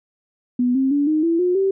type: tone with pitch steps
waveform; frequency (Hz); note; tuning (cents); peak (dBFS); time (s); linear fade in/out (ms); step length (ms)
sine; 246.9 / 266.2 / 286.9 / 309.3 / 333.4 / 359.4 / 387.4; B3 / C4 / D4 / D#4 / E4 / F4 / G4; 0 / +30 / -40 / -10 / +20 / +50 / -20; -15; 0.59-1.71; 5; 160
effects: none